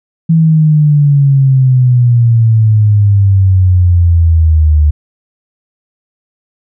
sine exponential sweep, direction down, 164.81 to 74.1 Hz, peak -4 dBFS, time 0.29-4.91 s, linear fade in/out 10 ms, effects none

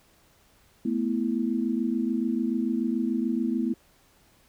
sine chord, A suspended second, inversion none, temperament equal, 220 / 246.9 / 329.6 Hz, A3 / B3 / E4, 0 / 0 / 0 cents, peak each -28 / -27 / -30 dBFS, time 0.85-3.74 s, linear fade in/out 5 ms, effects pink hiss -61 dBFS RMS until 4.48 s

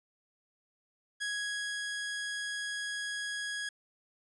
sawtooth tone with ADSR envelope, 1661.2 Hz, G#6, in tune, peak -29 dBFS, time 1.2-3.69 s, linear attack 21 ms, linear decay 600 ms, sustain -2 dB, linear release 4 ms, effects resampled to 24000 Hz

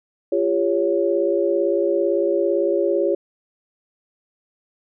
sine tone cluster, 344.8 / 402.6 / 558 Hz, F4 / G4 / C#5, -22 / +46 / +11 cents, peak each -21 dBFS, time 0.32-3.15 s, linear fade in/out 5 ms, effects none

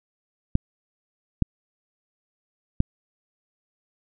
clicks, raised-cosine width 5 ms, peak -6 dBFS, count 3, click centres 0.554 / 1.423 / 2.804 s, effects none

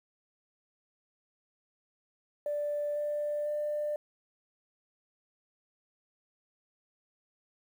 sine tone with pitch steps, 587.3 / 591.4 / 595.5 Hz, D5 / D5 / D5, 0 / +12 / +24 cents, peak -29 dBFS, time 2.46-3.96 s, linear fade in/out 2 ms, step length 500 ms, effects tanh soft clip ceiling -25 dBFS + 10-bit

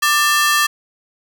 sawtooth ring-modulated tone, 1480 Hz, F#6, in tune, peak -6 dBFS, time 0.02-0.67 s, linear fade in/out 10 ms, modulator 299 Hz, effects none

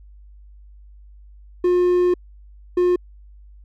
triangle tone pair in turn, 357.2 / 357.2 Hz, F4 / F4, +39 / +39 cents, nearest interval unison, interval 0 cents, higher neither, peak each -12 dBFS, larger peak neither, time 1.64-2.14 / 2.77-2.96 s, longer first, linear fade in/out 5 ms, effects added 50 Hz sine -42 dBFS peak until 3.64 s

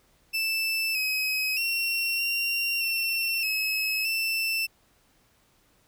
30% pulse tone with pitch steps, 2647 / 2540 / 2727 / 2758 / 2708 / 2574 / 2668 Hz, E7 / D#7 / F7 / F7 / E7 / E7 / E7, +7 / +35 / -42 / -22 / +46 / -42 / +20 cents, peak -22 dBFS, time 0.33-4.67 s, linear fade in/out 20 ms, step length 620 ms, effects pink hiss -64 dBFS RMS until 5.87 s

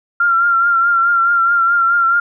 sine tone with vibrato, 1380 Hz, F6, 21 cents flat, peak -10 dBFS, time 0.2-2.2 s, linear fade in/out 5 ms, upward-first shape triangle, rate 4.7 Hz, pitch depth 45 cents each way, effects none

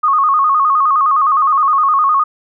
sine tone with vibrato, 1165 Hz, D6, 14 cents flat, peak -9 dBFS, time 0.03-2.24 s, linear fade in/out 10 ms, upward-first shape square, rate 9.7 Hz, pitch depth 100 cents each way, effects none

